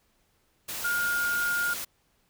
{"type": "tone in noise", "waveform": "sine", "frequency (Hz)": 1421, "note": "F6", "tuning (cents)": 30, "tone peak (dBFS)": -25, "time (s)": [0.84, 1.74], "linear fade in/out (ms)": 10, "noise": "white", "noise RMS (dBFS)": -35, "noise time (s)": [0.68, 1.85], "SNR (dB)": 7, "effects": ["pink hiss -69 dBFS RMS until 2.29 s"]}